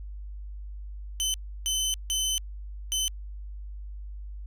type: tone bursts at uneven times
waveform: 20% pulse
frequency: 3046 Hz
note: F#7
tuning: 50 cents sharp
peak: -20 dBFS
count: 4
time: 1.2-1.34 / 1.66-1.94 / 2.1-2.38 / 2.92-3.08 s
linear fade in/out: 0 ms
effects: added 50 Hz sine -36 dBFS peak until 4.46 s